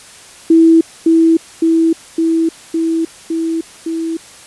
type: tone with echo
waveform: sine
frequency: 327.4 Hz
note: E4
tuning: 12 cents flat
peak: -4 dBFS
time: 0.5-0.81 s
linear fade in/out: 5 ms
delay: 560 ms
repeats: 6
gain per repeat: -2 dB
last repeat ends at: 4.17 s
effects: white hiss -38 dBFS RMS until 4.46 s + resampled to 24000 Hz